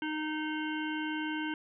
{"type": "harmonic tone", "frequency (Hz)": 308.8, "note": "D#4", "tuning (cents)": -13, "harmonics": [1, 3, 5, 7, 9, 10], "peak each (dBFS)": [-34, -41, -39, -45, -45, -46], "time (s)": [0.02, 1.54], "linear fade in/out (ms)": 2, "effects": []}